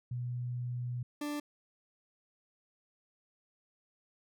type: tone pair in turn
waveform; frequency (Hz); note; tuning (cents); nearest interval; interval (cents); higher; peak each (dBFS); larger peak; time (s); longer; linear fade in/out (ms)
sine / 40% pulse; 122.8 / 294.2; B2 / D4; -9 / +3; octave + minor third; 1512; second; -34 / -34; neither; 0.11-1.03 / 1.21-1.4; first; 5
effects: none